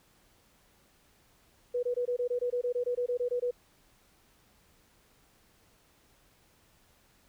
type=tone bursts; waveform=sine; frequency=489.5 Hz; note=B4; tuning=15 cents flat; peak=-27 dBFS; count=16; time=1.74-3.511 s; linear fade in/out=10 ms; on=91 ms; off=21 ms; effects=pink hiss -65 dBFS RMS until 7.28 s